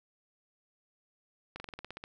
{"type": "slowing click train", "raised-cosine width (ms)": 0.3, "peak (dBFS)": -26, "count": 10, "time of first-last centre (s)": [1.56, 2.039], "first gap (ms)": 40, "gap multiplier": 1.07, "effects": []}